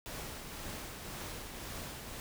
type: noise with tremolo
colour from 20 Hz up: pink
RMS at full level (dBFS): -42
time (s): 0.06-2.2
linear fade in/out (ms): 0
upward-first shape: triangle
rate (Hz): 1.9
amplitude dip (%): 40
effects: none